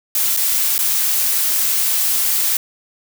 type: noise with dropouts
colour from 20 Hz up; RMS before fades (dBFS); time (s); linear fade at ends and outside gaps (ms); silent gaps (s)
blue; -17; 0.15-2.57; 2; 0.366-0.372 / 0.781-0.789
effects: none